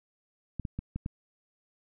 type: clicks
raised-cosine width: 5 ms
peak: -21 dBFS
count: 5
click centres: 0.597 / 0.652 / 0.79 / 0.96 / 1.061 s
effects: none